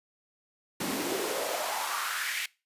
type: noise with high-pass filter sweep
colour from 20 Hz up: pink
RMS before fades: -32 dBFS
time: 0.8-2.46 s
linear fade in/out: 5 ms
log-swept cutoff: 210 to 2300 Hz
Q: 3.2
effects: noise-tail reverb RT60 0.3 s tail -23 dB re dry + resampled to 32000 Hz